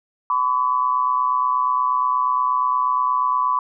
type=tone pair together; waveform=sine; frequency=1008.6 / 1137 Hz; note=B5 / C#6; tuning=+36 / +44 cents; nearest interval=major second; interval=208 cents; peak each=-19 / -20 dBFS; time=0.3-3.59 s; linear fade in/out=2 ms; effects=none